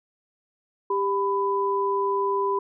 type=tone pair together; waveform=sine; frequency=395.8 / 997.4 Hz; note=G4 / B5; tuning=+17 / +17 cents; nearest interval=octave + major third; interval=1600 cents; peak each=-24 dBFS; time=0.9-2.59 s; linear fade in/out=5 ms; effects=none